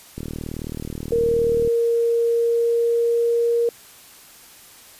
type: click train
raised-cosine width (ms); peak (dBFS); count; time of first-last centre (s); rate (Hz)
3; -17; 59; 0.18-1.675; 38.8
type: tone with pitch glide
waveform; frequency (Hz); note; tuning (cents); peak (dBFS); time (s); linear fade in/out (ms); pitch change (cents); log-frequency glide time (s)
sine; 466.2 to 469.4; A#4 to A#4; 0 to +12; -16; 1.12-3.69; 2; +12; 2.26-3.56
effects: white hiss -46 dBFS RMS until 4.99 s + resampled to 32000 Hz